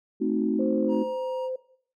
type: chord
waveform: sine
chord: A diminished seventh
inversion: none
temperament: equal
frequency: 220 / 261.6 / 311.1 / 370 Hz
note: A3 / C4 / Eb4 / Gb4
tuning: 0 / 0 / 0 / 0 cents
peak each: -28 dBFS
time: 0.2-1.04 s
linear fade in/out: 20 ms
type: tone with pitch glide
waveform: sine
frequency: 523.3 to 516.1 Hz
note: C5 to C5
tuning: 0 to -24 cents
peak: -28 dBFS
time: 0.59-1.56 s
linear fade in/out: 5 ms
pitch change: -24 cents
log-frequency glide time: 0.75-0.96 s
type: tone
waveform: triangle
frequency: 944 Hz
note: A#5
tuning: 22 cents sharp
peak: -33 dBFS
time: 0.88-1.5 s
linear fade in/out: 50 ms
effects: noise-tail reverb RT60 0.6 s tail -17 dB re dry + tanh soft clip ceiling -10 dBFS